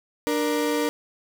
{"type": "tone pair together", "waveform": "35% pulse", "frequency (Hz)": [296.3, 470.3], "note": ["D4", "A#4"], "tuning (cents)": [15, 15], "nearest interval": "minor sixth", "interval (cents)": 800, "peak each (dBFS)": -23, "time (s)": [0.27, 0.89], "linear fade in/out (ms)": 0, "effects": []}